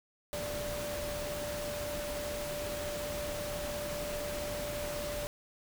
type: tone in noise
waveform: sine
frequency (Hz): 588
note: D5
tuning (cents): +2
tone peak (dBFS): -37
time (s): 0.33-5.27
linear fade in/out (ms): 0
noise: pink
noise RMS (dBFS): -40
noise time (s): 0.33-5.27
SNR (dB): 0
effects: none